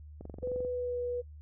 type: click train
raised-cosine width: 2 ms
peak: -30 dBFS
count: 11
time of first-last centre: 0.21-0.649 s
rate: 22.8 Hz
type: tone with pitch glide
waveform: sine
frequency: 499.6 to 488.2 Hz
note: B4 to B4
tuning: +20 to -20 cents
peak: -31 dBFS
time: 0.42-1.22 s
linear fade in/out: 20 ms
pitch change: -40 cents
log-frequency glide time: 0.59-0.99 s
effects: noise-tail reverb RT60 0.1 s tail -24 dB re dry + added 75 Hz sine -46 dBFS peak until 1.41 s